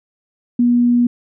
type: tone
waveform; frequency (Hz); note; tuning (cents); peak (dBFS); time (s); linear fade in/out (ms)
sine; 241.5; B3; -39; -10; 0.59-1.07; 5
effects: none